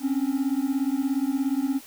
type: beating tone pair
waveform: triangle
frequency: 263.5 / 280.5 Hz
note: C4 / C#4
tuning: +12 / +21 cents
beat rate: 17 Hz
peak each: -23 dBFS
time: 0-1.81 s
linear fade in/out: 50 ms
effects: tanh soft clip ceiling -13 dBFS + white hiss -47 dBFS RMS until 1.86 s